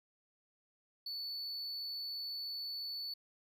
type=tone; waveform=triangle; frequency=4463 Hz; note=C#8; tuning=11 cents sharp; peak=-38 dBFS; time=1.06-3.14 s; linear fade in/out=5 ms; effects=none